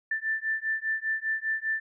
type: beating tone pair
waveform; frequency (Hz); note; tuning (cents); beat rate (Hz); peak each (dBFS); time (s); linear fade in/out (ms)
sine; 1768 / 1773; A6 / A6; +8 / +13; 5; -30; 0.11-1.8; 5
effects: none